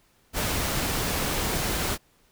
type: noise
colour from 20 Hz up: pink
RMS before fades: -27 dBFS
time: 0.33-1.98 s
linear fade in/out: 50 ms
effects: pink hiss -63 dBFS RMS until 2.31 s